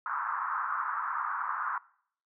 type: band-pass noise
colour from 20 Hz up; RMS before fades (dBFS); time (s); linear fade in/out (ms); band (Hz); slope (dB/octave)
white; -33; 0.06-1.78; 2; 990 to 1400; 48
effects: noise-tail reverb RT60 0.6 s tail -22 dB re dry